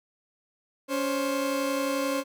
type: tone pair together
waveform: 30% pulse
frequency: 280.2 / 529 Hz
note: C#4 / C5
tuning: +19 / +19 cents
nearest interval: major seventh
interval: 1100 cents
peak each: -26 dBFS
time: 0.88-2.24 s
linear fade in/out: 50 ms
effects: none